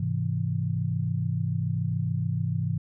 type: chord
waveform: sine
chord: Ab augmented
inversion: none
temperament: equal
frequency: 103.83 / 130.81 / 164.81 Hz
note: Ab2 / C3 / E3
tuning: 0 / 0 / 0 cents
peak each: -29 dBFS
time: 0-2.78 s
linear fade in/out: 5 ms
effects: none